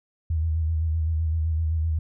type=tone with vibrato; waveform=sine; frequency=80 Hz; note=D#2; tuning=49 cents sharp; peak=-21 dBFS; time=0.3-1.99 s; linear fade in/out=5 ms; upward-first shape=square; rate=7.8 Hz; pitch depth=41 cents each way; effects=none